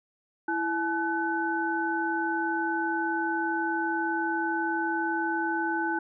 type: tone cluster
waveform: sine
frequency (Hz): 330.9 / 856 / 1506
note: E4 / A5 / F#6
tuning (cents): +7 / -48 / +30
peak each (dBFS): -30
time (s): 0.48-5.99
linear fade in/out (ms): 5
effects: none

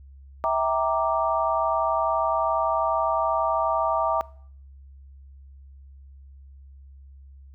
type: chord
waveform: sine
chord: E half-diminished seventh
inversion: none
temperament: equal with one note detuned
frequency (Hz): 652.1 / 784 / 932.3 / 1174.7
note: E5 / G5 / Bb5 / D6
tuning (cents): -19 / 0 / 0 / 0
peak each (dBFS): -25 / -29 / -26 / -26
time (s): 0.44-4.21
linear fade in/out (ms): 0
effects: noise-tail reverb RT60 0.6 s tail -22 dB re dry + added 68 Hz sine -44 dBFS peak until 7.54 s

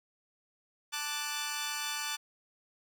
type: chord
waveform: 10% pulse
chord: D major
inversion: second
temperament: equal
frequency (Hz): 880 / 1174.7 / 1480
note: A5 / D6 / F#6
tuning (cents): 0 / 0 / 0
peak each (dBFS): -30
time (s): 0.92-2.17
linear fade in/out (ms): 20
effects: none

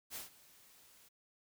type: noise with ADSR envelope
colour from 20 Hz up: white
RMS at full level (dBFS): -43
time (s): 0.1-1.09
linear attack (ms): 52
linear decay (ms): 140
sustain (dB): -20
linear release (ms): 13
effects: none

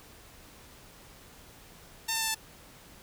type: tone with pitch steps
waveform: 5% pulse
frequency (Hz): 902 / 895.3 / 888.6 / 881.9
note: A5 / A5 / A5 / A5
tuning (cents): +43 / +30 / +17 / +4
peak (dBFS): -16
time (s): 2.08-2.348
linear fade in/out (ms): 10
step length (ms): 67
effects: pink hiss -53 dBFS RMS until 3.02 s

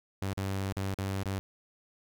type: tone with dropouts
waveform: sawtooth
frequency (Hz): 97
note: G2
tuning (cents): -18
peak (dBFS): -27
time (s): 0.22-1.39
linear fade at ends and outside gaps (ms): 0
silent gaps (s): 0.334-0.374 / 0.725-0.767 / 0.943-0.987 / 1.233-1.257
effects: none

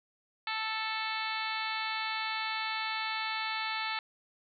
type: harmonic tone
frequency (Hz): 440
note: A4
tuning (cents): 0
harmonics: 2 / 3 / 4 / 5 / 6 / 7 / 8 / 9 / 10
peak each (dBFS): -38 / -39 / -40 / -39 / -41 / -46 / -43 / -43 / -44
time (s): 0.47-3.99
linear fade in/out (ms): 2
effects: none

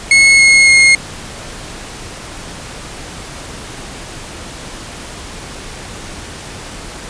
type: tone with pitch steps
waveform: 40% pulse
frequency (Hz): 2180 / 2164 / 2148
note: C#7 / C#7 / C7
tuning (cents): -29 / -42 / +45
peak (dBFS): -4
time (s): 0.11-0.95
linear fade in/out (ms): 2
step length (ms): 280
effects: pink hiss -29 dBFS RMS until 7.09 s + resampled to 22050 Hz

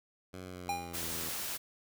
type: tone with pitch glide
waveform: 10% pulse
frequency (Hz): 92.5 to 81.93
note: F#2 to E2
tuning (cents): 0 to -10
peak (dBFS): -35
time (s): 0.33-1.3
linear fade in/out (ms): 10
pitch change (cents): -210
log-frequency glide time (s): 0.43-1.15
type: tone with exponential decay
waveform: square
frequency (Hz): 807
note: G#5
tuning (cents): -50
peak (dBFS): -30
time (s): 0.69-1.09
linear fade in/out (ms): 2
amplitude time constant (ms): 86
type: noise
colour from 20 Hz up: white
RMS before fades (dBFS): -38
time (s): 0.93-1.58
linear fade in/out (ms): 20
effects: none

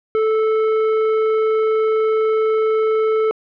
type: tone with tanh clipping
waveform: sine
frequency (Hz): 437.9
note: A4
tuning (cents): -8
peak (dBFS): -16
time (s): 0.15-3.31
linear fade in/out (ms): 0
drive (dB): 14
effects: low-pass 2000 Hz 12 dB/octave

